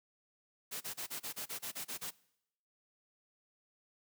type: noise bursts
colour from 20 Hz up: white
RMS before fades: -41 dBFS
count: 11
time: 0.71-2.11 s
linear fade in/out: 20 ms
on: 100 ms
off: 30 ms
effects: noise-tail reverb RT60 0.8 s tail -22 dB re dry + high-pass 100 Hz 12 dB/octave